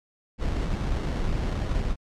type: noise with sample-and-hold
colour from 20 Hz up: brown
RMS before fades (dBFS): -26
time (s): 0.38-1.96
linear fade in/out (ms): 50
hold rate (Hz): 2450
effects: low-pass 6000 Hz 12 dB/octave + MP3 96 kbps